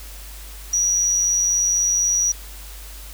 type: tone with amplitude modulation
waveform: sine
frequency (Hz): 5800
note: F#8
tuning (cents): -35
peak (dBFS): -14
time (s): 0.73-2.32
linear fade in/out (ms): 5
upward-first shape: sine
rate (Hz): 184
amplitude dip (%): 45
effects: added 50 Hz sine -36 dBFS peak until 3.13 s + white hiss -41 dBFS RMS until 3.13 s